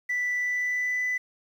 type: tone with pitch glide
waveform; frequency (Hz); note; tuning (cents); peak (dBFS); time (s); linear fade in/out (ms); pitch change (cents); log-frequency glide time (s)
sine; 1975.5 to 1996.1; B6 to B6; 0 to +18; -23; 0.09-1.18; 10; +18; 0.36-1.06
effects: tanh soft clip ceiling -22 dBFS + 9-bit